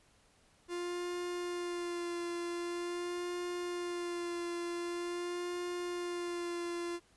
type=tone with vibrato; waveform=45% pulse; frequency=349.2 Hz; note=F4; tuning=in tune; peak=-36 dBFS; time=0.68-7 s; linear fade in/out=50 ms; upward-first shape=sine; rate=0.45 Hz; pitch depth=20 cents each way; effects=pink hiss -67 dBFS RMS until 7.16 s + resampled to 24000 Hz